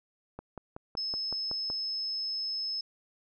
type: click train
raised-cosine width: 1 ms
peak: -26 dBFS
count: 8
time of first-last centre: 0.39-1.701 s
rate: 5.34 Hz
type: tone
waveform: sine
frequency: 5200 Hz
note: E8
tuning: 24 cents flat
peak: -31 dBFS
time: 0.97-2.81 s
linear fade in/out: 5 ms
effects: none